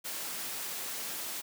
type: high-pass noise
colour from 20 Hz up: white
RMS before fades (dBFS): -38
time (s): 0.04-1.42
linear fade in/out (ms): 20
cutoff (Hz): 170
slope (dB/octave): 12
effects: none